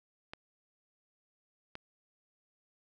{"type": "clicks", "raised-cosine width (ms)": 0.3, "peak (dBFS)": [-26, -26], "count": 2, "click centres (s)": [0.335, 1.754], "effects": []}